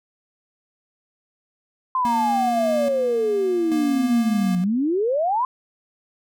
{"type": "exponential two-way sweep", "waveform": "sine", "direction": "down then up", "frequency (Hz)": [1046.5, 175.6, 1046.5], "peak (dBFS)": -18, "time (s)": [1.95, 5.45], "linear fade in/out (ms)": 2, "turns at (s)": 4.6}
{"type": "tone with tremolo", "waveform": "square", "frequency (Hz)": 236, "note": "A#3", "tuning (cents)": 22, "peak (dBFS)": -25, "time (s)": [2.05, 4.64], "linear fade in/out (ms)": 0, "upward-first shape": "square", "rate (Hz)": 0.6, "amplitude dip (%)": 65}
{"effects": []}